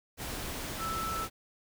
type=tone in noise; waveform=sine; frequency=1318.5 Hz; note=E6; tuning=in tune; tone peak=-33 dBFS; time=0.78-1.28 s; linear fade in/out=50 ms; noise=pink; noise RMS=-38 dBFS; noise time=0.17-1.3 s; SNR=+2 dB; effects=none